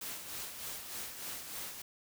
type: noise with tremolo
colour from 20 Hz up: white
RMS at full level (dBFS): -41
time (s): 0.01-1.82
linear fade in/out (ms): 5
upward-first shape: sine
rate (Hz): 3.3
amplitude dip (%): 50
effects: none